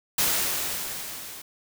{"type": "noise with level ramp", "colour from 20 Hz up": "white", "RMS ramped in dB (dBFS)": [-22, -41], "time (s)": [0.18, 1.42], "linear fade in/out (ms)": 5, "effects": []}